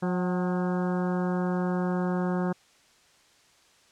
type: harmonic tone with a mistuned harmonic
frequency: 180 Hz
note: F#3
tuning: 47 cents flat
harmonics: 1 / 2 / 3 / 4 / 5 / 6 / 7 / 8 / 9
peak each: -26 / -32 / -36 / -38 / -40 / -42 / -43 / -44 / -45 dBFS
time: 0.02-2.53 s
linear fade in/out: 10 ms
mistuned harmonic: 4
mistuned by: +56 cents
effects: white hiss -60 dBFS RMS until 3.91 s + low-pass 7000 Hz 12 dB/octave